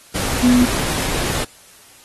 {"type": "tone in noise", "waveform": "sine", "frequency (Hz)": 246.9, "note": "B3", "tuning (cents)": 0, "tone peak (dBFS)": -10, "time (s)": [0.42, 0.66], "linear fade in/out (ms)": 20, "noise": "pink", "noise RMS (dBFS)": -22, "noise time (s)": [0.14, 1.45], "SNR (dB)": 9, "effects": ["white hiss -46 dBFS RMS until 2.04 s", "AAC 32 kbps"]}